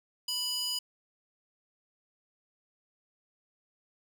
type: tone with high-pass filter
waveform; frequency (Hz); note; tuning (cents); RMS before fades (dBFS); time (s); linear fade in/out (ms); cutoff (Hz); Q
square; 988; B5; 0; -33; 0.28-0.79; 5; 4000; 9.6
effects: none